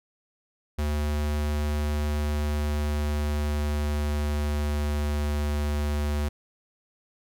square tone with pitch glide, 74.4 to 73.67 Hz, D2 to D2, +23 to +6 cents, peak -25 dBFS, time 0.78-6.29 s, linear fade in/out 10 ms, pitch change -17 cents, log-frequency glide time 1.98-5.46 s, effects none

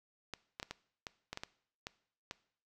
clicks, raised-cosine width 0.2 ms, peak -23 dBFS, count 10, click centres 0.337 / 0.599 / 0.629 / 0.71 / 1.068 / 1.33 / 1.374 / 1.435 / 1.869 / 2.311 s, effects noise-tail reverb RT60 0.6 s tail -20 dB re dry

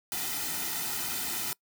white noise with comb filter, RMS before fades -33 dBFS, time 0.12-1.53 s, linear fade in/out 0 ms, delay 1.8 ms, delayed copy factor -0.75, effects noise-tail reverb RT60 0.1 s tail -24 dB re dry

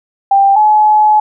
sine tone pair in turn, 790 / 851.5 Hz, G5 / G#5, +13 / +43 cents, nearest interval minor second, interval 130 cents, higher second, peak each -5 dBFS, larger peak neither, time 0.31-0.56 / 0.56-1.2 s, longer second, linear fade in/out 5 ms, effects none

